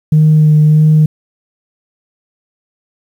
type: tone with vibrato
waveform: sine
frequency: 153.5 Hz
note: D#3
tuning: 23 cents flat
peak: -3 dBFS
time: 0.12-1.06 s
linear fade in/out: 5 ms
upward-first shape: sine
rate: 1.6 Hz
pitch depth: 16 cents each way
effects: tanh soft clip ceiling -1 dBFS + 7-bit